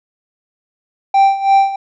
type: tone with tremolo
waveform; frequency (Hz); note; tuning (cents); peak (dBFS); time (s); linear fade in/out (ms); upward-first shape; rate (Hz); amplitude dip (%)
triangle; 784; G5; 0; -4; 1.14-1.76; 5; sine; 3; 80
effects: resampled to 16000 Hz